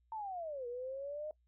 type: linear two-way sweep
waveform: sine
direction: down then up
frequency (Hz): 908 to 474.2 to 620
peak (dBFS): -39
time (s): 0.12-1.31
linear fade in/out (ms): 2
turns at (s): 0.67
effects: noise-tail reverb RT60 0.1 s tail -21 dB re dry + added 60 Hz sine -70 dBFS peak until 1.47 s